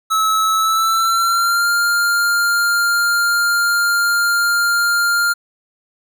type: tone with pitch glide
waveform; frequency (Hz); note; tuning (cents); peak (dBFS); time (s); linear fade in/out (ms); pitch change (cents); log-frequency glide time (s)
square; 1299 to 1400.3; E6 to F6; -26 to +4; -14; 0.1-5.34; 20; +130; 0.56-1.69
effects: none